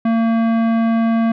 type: tone with tanh clipping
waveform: sine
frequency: 227.6 Hz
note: A#3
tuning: 41 cents flat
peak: -15 dBFS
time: 0.05-1.32 s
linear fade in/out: 5 ms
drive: 16 dB
effects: none